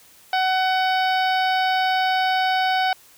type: harmonic tone with a mistuned harmonic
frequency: 750 Hz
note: F#5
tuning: 23 cents sharp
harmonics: 1 / 2 / 3 / 4 / 5 / 6 / 7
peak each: -19 / -25 / -29 / -31 / -33 / -35 / -36 dBFS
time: 0.33-2.93 s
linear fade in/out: 2 ms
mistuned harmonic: 6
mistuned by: +35 cents
effects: white hiss -51 dBFS RMS until 3.17 s